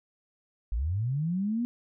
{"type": "linear sweep", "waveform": "sine", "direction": "up", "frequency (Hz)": [47.94, 245.2], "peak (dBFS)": -26, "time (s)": [0.72, 1.65], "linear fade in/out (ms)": 0, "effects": []}